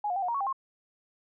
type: tone with pitch steps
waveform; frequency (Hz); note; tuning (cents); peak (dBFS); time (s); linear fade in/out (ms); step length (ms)
sine; 832 / 718 / 786 / 722 / 939 / 1113 / 795 / 1070; G#5 / F5 / G5 / F#5 / A#5 / C#6 / G5 / C6; +3 / +48 / +4 / -43 / +12 / +7 / +24 / +38; -27; 0.04-0.528; 5; 61
effects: none